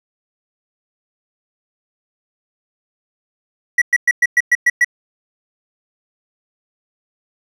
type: tone bursts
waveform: triangle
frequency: 1939 Hz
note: B6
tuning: 32 cents flat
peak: -7 dBFS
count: 8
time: 3.78-4.846 s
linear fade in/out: 5 ms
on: 37 ms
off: 110 ms
effects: none